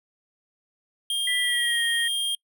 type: tone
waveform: square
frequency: 3214 Hz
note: G7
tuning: 43 cents sharp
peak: -24 dBFS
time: 1.1-2.35 s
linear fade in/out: 2 ms
type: tone with pitch glide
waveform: sine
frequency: 1975.5 to 1864.6 Hz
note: B6 to A#6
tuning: 0 to 0 cents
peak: -25 dBFS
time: 1.27-2.08 s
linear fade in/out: 5 ms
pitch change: -100 cents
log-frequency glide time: 1.4-1.83 s
effects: noise-tail reverb RT60 0.1 s tail -26 dB re dry